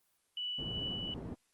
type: tone with tremolo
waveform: sine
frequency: 2960 Hz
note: F#7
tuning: in tune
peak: -35 dBFS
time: 0.37-1.14 s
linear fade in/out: 2 ms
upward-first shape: sine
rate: 2.6 Hz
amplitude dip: 30%
type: low-pass noise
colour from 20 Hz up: white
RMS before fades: -43 dBFS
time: 0.58-1.35 s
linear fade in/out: 10 ms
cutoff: 290 Hz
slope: 12 dB/octave
effects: white hiss -75 dBFS RMS until 1.53 s + Opus 24 kbps